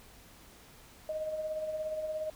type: tone with tremolo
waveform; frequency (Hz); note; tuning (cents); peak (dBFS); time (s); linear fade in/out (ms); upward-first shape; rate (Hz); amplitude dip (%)
sine; 622.3; D#5; 0; -31; 1.09-2.3; 2; sine; 17; 45
effects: added 50 Hz sine -63 dBFS peak until 2.35 s + pink hiss -56 dBFS RMS until 2.35 s